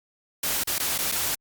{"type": "noise with dropouts", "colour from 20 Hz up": "white", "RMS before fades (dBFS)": -26, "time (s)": [0.43, 1.35], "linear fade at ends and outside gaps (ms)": 5, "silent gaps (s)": [[0.637, 0.672], [0.784, 0.798], [0.98, 0.986], [1.117, 1.121]], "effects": ["Opus 48 kbps"]}